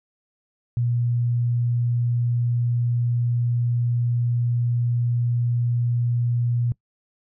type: tone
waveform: sine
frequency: 120 Hz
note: B2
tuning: 49 cents flat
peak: -19 dBFS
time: 0.77-6.72 s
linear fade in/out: 0 ms
effects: noise-tail reverb RT60 0.1 s tail -22 dB re dry